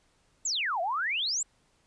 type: exponential two-way sweep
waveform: sine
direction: down then up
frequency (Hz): 7902 to 652 to 7902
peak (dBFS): -27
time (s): 0.45-1.43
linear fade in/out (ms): 5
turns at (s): 0.81
effects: pink hiss -68 dBFS RMS until 1.86 s + resampled to 22050 Hz